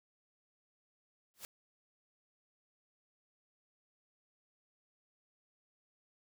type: noise with exponential growth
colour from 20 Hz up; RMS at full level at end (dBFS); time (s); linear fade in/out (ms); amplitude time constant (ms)
white; -42; 1.34-1.45; 0; 23
effects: none